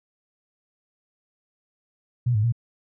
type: tone with pitch steps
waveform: sine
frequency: 121.8 / 105.7 / 117.6 Hz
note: B2 / G#2 / A#2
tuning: -24 / +31 / +16 cents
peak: -18 dBFS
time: 2.26-2.524 s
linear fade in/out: 10 ms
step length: 88 ms
effects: none